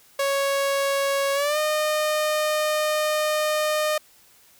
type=tone with pitch glide; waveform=sawtooth; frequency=554 to 611.2 Hz; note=C#5 to D#5; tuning=-1 to -31 cents; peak=-17 dBFS; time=0.19-3.98 s; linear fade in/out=5 ms; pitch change=+170 cents; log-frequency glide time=1.34-1.58 s; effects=white hiss -55 dBFS RMS until 4.59 s